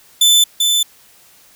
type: tone with echo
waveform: sawtooth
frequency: 3520 Hz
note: A7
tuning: in tune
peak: -5 dBFS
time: 0.21-0.44 s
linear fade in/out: 5 ms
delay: 390 ms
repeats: 1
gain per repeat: -4 dB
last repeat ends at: 0.83 s
effects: white hiss -48 dBFS RMS until 1.55 s